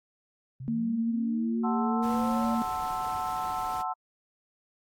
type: linear sweep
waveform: sine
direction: up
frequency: 123.3 to 587.3 Hz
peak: -36 dBFS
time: 0.6-2.55 s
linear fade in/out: 5 ms
type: tone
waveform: sine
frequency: 229.3 Hz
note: A#3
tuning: 28 cents flat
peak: -26 dBFS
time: 0.68-2.62 s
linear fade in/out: 0 ms
type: chord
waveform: sine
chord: F# half-diminished seventh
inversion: none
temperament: equal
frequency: 740 / 880 / 1046.5 / 1318.5 Hz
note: F#5 / A5 / C6 / E6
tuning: 0 / 0 / 0 / 0 cents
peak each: -33 / -34 / -36 / -35 dBFS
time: 1.63-3.94 s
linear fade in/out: 20 ms
type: noise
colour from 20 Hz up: pink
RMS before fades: -45 dBFS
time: 2.02-3.83 s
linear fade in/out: 20 ms
effects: AAC 64 kbps